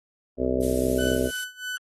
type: harmonic tone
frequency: 64.2 Hz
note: C2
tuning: 32 cents flat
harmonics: 1 / 2 / 3 / 4 / 5 / 6 / 7 / 8 / 9 / 10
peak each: -32 / -37 / -39 / -27 / -37 / -28 / -29 / -35 / -30 / -33 dBFS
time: 0.37-1.31 s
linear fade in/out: 50 ms
type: noise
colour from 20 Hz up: violet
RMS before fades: -33 dBFS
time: 0.62-1.44 s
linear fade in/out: 5 ms
type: tone with tremolo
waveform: 30% pulse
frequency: 1500 Hz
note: F#6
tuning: 23 cents sharp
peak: -26 dBFS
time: 0.98-1.78 s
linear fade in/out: 10 ms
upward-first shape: sine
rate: 3.1 Hz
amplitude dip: 90%
effects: AAC 32 kbps